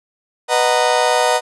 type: chord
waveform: 35% pulse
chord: B major seventh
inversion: none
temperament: just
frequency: 493.9 / 617.4 / 740.8 / 926 Hz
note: B4 / D#5 / F#5 / A#5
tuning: 0 / -14 / +2 / -12 cents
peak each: -17 dBFS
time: 0.48-1.41 s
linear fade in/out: 50 ms
effects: resampled to 24000 Hz